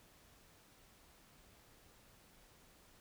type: silence
effects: pink hiss -65 dBFS RMS until 3 s